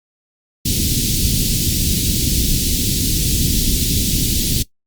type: band-stop noise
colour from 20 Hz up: pink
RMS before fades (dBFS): -17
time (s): 0.65-4.63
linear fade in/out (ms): 10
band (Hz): 300 to 3400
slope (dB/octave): 24
effects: noise-tail reverb RT60 0.1 s tail -18 dB re dry + Opus 48 kbps